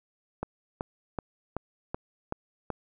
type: click train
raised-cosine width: 1 ms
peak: -17 dBFS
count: 7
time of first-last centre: 0.43-2.703 s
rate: 2.64 Hz
effects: none